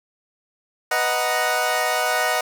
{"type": "chord", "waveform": "20% pulse", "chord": "B major seventh", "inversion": "none", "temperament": "equal", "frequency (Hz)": [493.9, 622.3, 740, 932.3], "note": ["B4", "D#5", "F#5", "A#5"], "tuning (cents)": [0, 0, 0, 0], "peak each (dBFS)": [-23, -19, -18, -24], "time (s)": [0.91, 2.41], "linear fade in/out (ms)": 5, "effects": []}